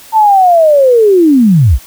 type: linear sweep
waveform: sine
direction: down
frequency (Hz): 901 to 46.25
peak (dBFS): -3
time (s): 0.12-1.79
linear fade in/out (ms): 50
effects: white hiss -36 dBFS RMS until 1.86 s